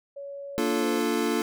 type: tone with pitch glide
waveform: sine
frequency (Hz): 561 to 517.4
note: C#5 to C5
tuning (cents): +21 to -19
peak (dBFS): -35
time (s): 0.16-1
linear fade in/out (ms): 10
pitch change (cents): -140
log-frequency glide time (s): 0.8-0.85
type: chord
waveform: square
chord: Bb major seventh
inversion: none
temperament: equal with one note detuned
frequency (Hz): 233.1 / 293.7 / 349.2 / 438.5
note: Bb3 / D4 / F4 / A4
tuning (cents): 0 / 0 / 0 / -6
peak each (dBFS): -30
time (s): 0.58-1.42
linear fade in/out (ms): 0
effects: none